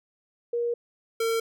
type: tone pair in turn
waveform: sine / square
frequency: 473.9 / 454.8 Hz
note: A#4 / A#4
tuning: +28 / -43 cents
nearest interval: minor second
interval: 71 cents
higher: first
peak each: -24 dBFS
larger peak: neither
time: 0.53-0.74 / 1.2-1.4 s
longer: first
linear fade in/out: 5 ms
effects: none